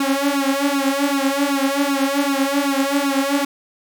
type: tone with flanger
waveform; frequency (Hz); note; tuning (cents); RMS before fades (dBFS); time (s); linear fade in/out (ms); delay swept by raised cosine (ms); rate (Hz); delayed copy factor
sawtooth; 277.7; C#4; +3; -19; 0-3.45; 5; 0.74 to 5.34; 2.6; +0.95
effects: none